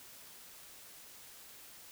silence, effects white hiss -54 dBFS RMS until 1.91 s

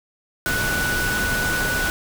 sine tone in noise, 1480 Hz, F#6, in tune, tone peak -22 dBFS, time 0.46-1.9 s, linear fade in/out 0 ms, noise pink, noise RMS -25 dBFS, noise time 0.46-1.9 s, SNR 0 dB, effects none

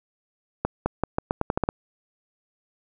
accelerating click train, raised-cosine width 1 ms, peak -8 dBFS, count 10, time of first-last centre 0.65-1.689 s, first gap 210 ms, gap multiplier 0.84, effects none

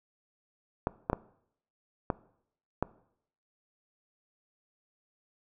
clicks, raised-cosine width 1 ms, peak -13 dBFS, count 5, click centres 0.871 / 1.099 / 1.131 / 2.102 / 2.826 s, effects noise-tail reverb RT60 0.7 s tail -20 dB re dry

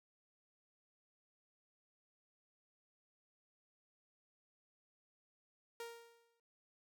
sawtooth tone with exponential decay, 466.2 Hz, A#4, in tune, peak -39 dBFS, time 5.8-6.4 s, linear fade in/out 2 ms, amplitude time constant 130 ms, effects none

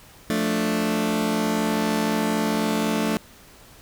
sawtooth chord, D minor, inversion first, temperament just, 176.2 / 220.2 / 293.7 Hz, F3 / A3 / D4, +16 / +2 / 0 cents, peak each -25 / -19 / -23 dBFS, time 0.3-3.17 s, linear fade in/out 0 ms, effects pink hiss -49 dBFS RMS until 3.81 s

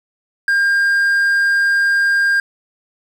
triangle tone, 1605 Hz, G6, 40 cents sharp, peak -10 dBFS, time 0.48-2.4 s, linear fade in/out 2 ms, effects 8-bit

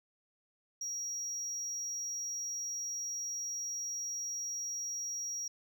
sine tone, 5680 Hz, F8, 28 cents sharp, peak -33 dBFS, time 0.81-5.48 s, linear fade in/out 5 ms, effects tanh soft clip ceiling -35 dBFS

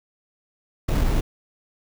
brown noise with sample-and-hold, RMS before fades -20 dBFS, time 0.88-1.21 s, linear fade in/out 10 ms, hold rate 3150 Hz, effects none

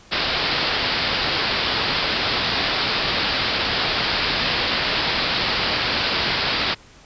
white low-pass noise, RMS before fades -22 dBFS, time 0.11-6.75 s, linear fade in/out 20 ms, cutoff 5000 Hz, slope 96 dB/octave, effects pink hiss -48 dBFS RMS until 7.05 s + resampled to 16000 Hz

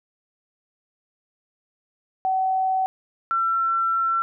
sine tone pair in turn, 757 / 1348.8 Hz, F#5 / E6, +39 / +39 cents, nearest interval minor seventh, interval 1000 cents, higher second, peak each -19 dBFS, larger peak neither, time 2.25-2.86 / 3.31-4.22 s, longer second, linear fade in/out 0 ms, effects none

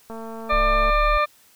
click train, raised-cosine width 1 ms, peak -23 dBFS, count 181, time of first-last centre 0.1-0.9 s, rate 225 Hz
harmonic tone, 597 Hz, D5, 28 cents sharp, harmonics 1 / 2 / 3 / 4 / 6 / 7, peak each -23 / -19 / -29 / -27 / -37 / -40 dBFS, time 0.49-1.26 s, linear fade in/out 20 ms
sine exponential sweep, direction up, 32.26 to 38 Hz, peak -21 dBFS, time 0.52-1.18 s, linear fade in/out 10 ms
effects white hiss -55 dBFS RMS until 1.55 s

